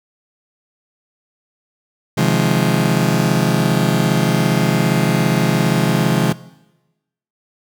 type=chord; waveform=35% pulse; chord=F minor seventh; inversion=second; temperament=just; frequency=130.96 / 157.15 / 174.61 / 209.5 Hz; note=C3 / Eb3 / F3 / Ab3; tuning=+2 / +18 / 0 / +15 cents; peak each=-17 dBFS; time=2.17-6.33 s; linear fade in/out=10 ms; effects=noise-tail reverb RT60 1.0 s tail -19 dB re dry